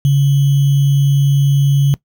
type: tone with sample-and-hold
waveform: sine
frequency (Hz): 139.9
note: C#3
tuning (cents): +16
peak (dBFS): -8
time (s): 0.05-1.94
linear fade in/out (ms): 0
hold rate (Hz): 3150
effects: noise-tail reverb RT60 0.1 s tail -20 dB re dry